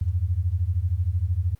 sine beating tone pair, 82.41 / 95.41 Hz, E2 / G2, 0 / -46 cents, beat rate 13 Hz, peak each -24 dBFS, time 0.01-1.55 s, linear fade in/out 5 ms, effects pink hiss -63 dBFS RMS until 1.59 s + Opus 48 kbps

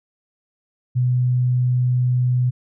sine tone, 125 Hz, B2, 21 cents sharp, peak -15 dBFS, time 0.95-2.51 s, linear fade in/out 20 ms, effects none

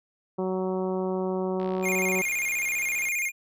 harmonic tone, 186.7 Hz, F#3, 16 cents sharp, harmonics 1 / 2 / 3 / 4 / 5 / 6 / 7, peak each -30 / -28 / -34 / -38 / -39 / -43 / -50 dBFS, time 0.38-2.22 s, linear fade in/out 10 ms
click train, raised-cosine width 0.3 ms, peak -28 dBFS, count 99, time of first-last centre 1.6-3.085 s, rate 66 Hz
square tone with vibrato, 2273 Hz, C#7, 43 cents sharp, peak -26 dBFS, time 1.82-3.32 s, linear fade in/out 50 ms, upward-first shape square, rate 15 Hz, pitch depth 110 cents each way
effects none

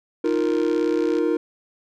triangle chord, Eb suspended second, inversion none, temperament equal, 311.1 / 349.2 / 466.2 Hz, Eb4 / F4 / Bb4, 0 / 0 / 0 cents, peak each -21 dBFS, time 0.24-1.37 s, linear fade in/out 5 ms
click train, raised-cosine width 0.2 ms, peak -21 dBFS, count 58, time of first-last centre 0.26-1.185 s, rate 61.6 Hz
effects none

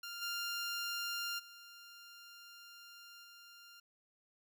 15% pulse tone with level steps, 1396.9 Hz, F6, in tune, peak -37 / -31 / -47 / -49 dBFS, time 0.03-3.8 s, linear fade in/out 5 ms, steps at 0.21 / 1.38 / 3.23 s, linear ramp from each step 20 ms, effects none

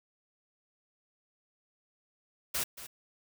white noise with echo, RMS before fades -32 dBFS, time 2.54-2.64 s, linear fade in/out 10 ms, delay 230 ms, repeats 1, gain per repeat -13 dB, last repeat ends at 2.87 s, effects none

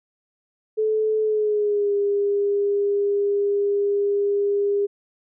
sine tone with pitch glide, 433.6 to 404.6 Hz, A4 to G#4, -25 to -45 cents, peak -18 dBFS, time 0.77-4.87 s, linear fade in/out 20 ms, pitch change -120 cents, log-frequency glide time 1.21-1.93 s, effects none

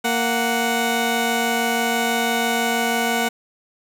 15% pulse tone pair together, 231.3 / 740 Hz, A#3 / F#5, -13 / 0 cents, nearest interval octave + minor sixth, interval 2013 cents, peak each -15 dBFS, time 0.04-3.29 s, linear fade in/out 10 ms, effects none

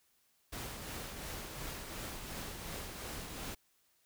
pink noise with tremolo, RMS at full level -42 dBFS, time 0.52-3.55 s, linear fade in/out 10 ms, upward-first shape triangle, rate 2.8 Hz, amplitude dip 40%, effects white hiss -73 dBFS RMS until 4.05 s

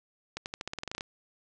accelerating click train, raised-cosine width 0.2 ms, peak -18 dBFS, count 13, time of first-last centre 0.37-1.009 s, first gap 89 ms, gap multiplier 0.9, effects resampled to 24000 Hz + 10-bit

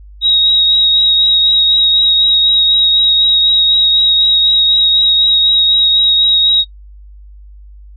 sine tone with vibrato, 3793 Hz, A#7, 29 cents sharp, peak -7 dBFS, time 0.21-6.65 s, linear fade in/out 50 ms, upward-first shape triangle, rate 4 Hz, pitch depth 19 cents each way, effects noise-tail reverb RT60 0.1 s tail -22 dB re dry + added 50 Hz sine -33 dBFS peak until 7.96 s

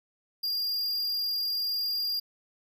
square tone, 4807 Hz, D8, 39 cents sharp, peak -28 dBFS, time 0.43-2.2 s, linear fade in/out 10 ms, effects none

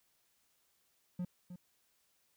triangle tone with echo, 178.7 Hz, F3, 40 cents sharp, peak -33 dBFS, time 1.19-1.25 s, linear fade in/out 5 ms, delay 310 ms, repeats 1, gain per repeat -10 dB, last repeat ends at 1.56 s, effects white hiss -75 dBFS RMS until 2.36 s

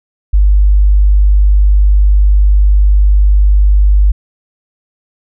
sine tone, 50 Hz, G1, 35 cents sharp, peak -4 dBFS, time 0.33-4.12 s, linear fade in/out 10 ms, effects none

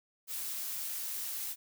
blue noise, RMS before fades -38 dBFS, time 0.27-1.56 s, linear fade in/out 50 ms, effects none

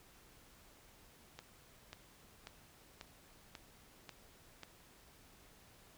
click train, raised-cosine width 0.2 ms, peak -30 dBFS, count 7, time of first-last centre 1.39-4.633 s, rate 1.85 Hz, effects pink hiss -63 dBFS RMS until 5.97 s

